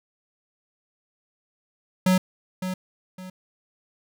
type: tone with echo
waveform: square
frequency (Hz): 185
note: F#3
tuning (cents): 0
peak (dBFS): -17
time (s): 2.06-2.18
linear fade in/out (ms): 5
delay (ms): 560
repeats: 2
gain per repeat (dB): -10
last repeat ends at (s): 3.3
effects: none